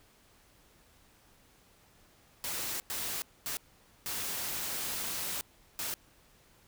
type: noise bursts at uneven times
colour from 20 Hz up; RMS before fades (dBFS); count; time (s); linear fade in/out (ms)
white; -36; 5; 2.44-2.8 / 2.9-3.22 / 3.46-3.57 / 4.06-5.41 / 5.79-5.94; 0
effects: pink hiss -63 dBFS RMS until 6.67 s